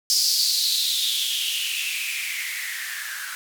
violet noise with band-pass filter sweep, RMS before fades -25 dBFS, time 0.1-3.35 s, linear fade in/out 0 ms, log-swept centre 5100 to 1500 Hz, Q 6.5, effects none

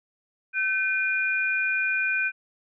sine tone pair together, 1532 / 2432 Hz, G6 / D#7, -40 / -40 cents, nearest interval minor sixth, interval 800 cents, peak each -25 dBFS, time 0.53-2.32 s, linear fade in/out 50 ms, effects none

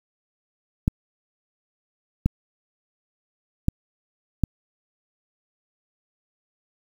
clicks, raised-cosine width 5 ms, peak -6 dBFS, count 4, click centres 0.879 / 2.26 / 3.684 / 4.437 s, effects 7-bit

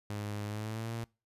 sawtooth tone with pitch glide, 103.83 to 115.21 Hz, G#2 to A#2, 0 to -20 cents, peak -32 dBFS, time 0.1-1.04 s, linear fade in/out 0 ms, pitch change +180 cents, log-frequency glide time 0.46-0.93 s, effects noise-tail reverb RT60 0.3 s tail -24 dB re dry + resampled to 32000 Hz

